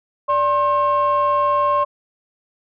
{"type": "tone pair together", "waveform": "sine", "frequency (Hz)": [583.9, 1069], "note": ["D5", "C6"], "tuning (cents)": [-10, 37], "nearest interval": "minor seventh", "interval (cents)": 1047, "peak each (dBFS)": [-18, -14], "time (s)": [0.28, 1.85], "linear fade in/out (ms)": 20, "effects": ["tanh soft clip ceiling -11 dBFS"]}